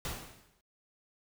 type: noise with exponential decay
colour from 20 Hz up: pink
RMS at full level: -35 dBFS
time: 0.05-0.61 s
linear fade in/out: 1 ms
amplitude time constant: 120 ms
effects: noise-tail reverb RT60 0.1 s tail -24 dB re dry